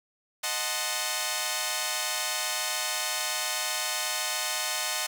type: chord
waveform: 5% pulse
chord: D# diminished seventh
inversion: none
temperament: equal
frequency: 622.3 / 740 / 880 / 1046.5 Hz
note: D#5 / F#5 / A5 / C6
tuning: 0 / 0 / 0 / 0 cents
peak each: -22 dBFS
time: 0.43-5.07 s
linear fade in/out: 10 ms
effects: none